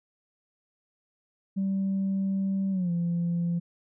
sine tone with pitch glide, 193.8 to 171.66 Hz, G3 to F3, -20 to -30 cents, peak -23 dBFS, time 1.56-3.6 s, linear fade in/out 20 ms, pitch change -210 cents, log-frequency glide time 2.71-2.91 s, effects tanh soft clip ceiling -22 dBFS

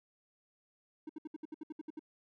triangle tone bursts, 309.9 Hz, D#4, 7 cents flat, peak -38 dBFS, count 11, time 1.07-1.994 s, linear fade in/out 5 ms, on 24 ms, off 66 ms, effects none

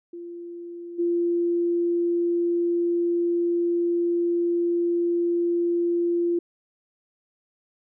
sine tone with level steps, 344.6 Hz, F4, 23 cents flat, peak -34 / -20 dBFS, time 0.13-6.39 s, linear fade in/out 5 ms, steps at 0.98 s, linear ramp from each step 20 ms, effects none

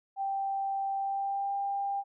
sine tone with pitch glide, 784 to 796.3 Hz, G5 to G5, 0 to +27 cents, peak -29 dBFS, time 0.16-2.04 s, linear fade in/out 50 ms, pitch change +27 cents, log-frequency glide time 0.97-1.54 s, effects none

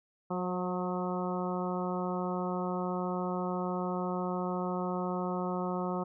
harmonic tone with a mistuned harmonic, 181.4 Hz, F#3, 34 cents flat, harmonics 1 / 2 / 3 / 4 / 5 / 6 / 7, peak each -34 / -37 / -39 / -40 / -41 / -42 / -42 dBFS, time 0.3-6.04 s, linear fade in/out 10 ms, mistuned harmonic 3, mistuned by -20 cents, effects none

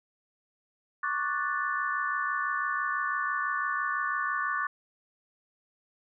sine chord, D major seventh, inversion third, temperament equal, 1108.7 / 1174.7 / 1480 / 1760 Hz, C#6 / D6 / F#6 / A6, 0 / 0 / 0 / 0 cents, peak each -33 dBFS, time 1.03-4.67 s, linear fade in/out 5 ms, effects none

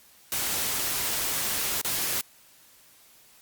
white noise with dropouts, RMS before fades -28 dBFS, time 0.32-2.21 s, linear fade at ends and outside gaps 1 ms, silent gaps 1.814-1.847 s, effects white hiss -56 dBFS RMS until 3.41 s + Opus 48 kbps

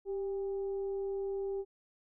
sine tone with frequency modulation, 392 Hz, G4, in tune, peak -33 dBFS, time 0.05-1.65 s, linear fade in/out 50 ms, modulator 412 Hz, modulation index 0.24, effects none

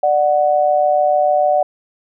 sine tone pair together, 593.3 / 740 Hz, D5 / F#5, +18 / 0 cents, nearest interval major third, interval 382 cents, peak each -14 dBFS, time 0.03-1.63 s, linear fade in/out 5 ms, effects none

